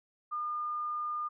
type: tone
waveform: sine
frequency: 1212 Hz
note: D#6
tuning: 46 cents flat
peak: -32 dBFS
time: 0.31-1.29 s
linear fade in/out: 20 ms
effects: none